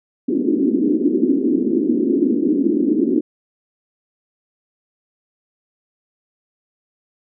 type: band-pass noise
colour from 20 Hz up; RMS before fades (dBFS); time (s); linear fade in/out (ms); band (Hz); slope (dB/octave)
pink; -17; 0.28-3.21; 10; 240 to 360; 48
effects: none